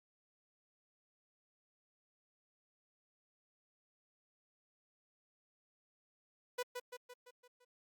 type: tone with echo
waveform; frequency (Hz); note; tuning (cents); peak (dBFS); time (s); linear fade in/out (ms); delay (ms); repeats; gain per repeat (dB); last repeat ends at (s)
sawtooth; 493.9; B4; 0; -32; 6.58-6.63; 10; 170; 6; -5; 7.65
effects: Opus 48 kbps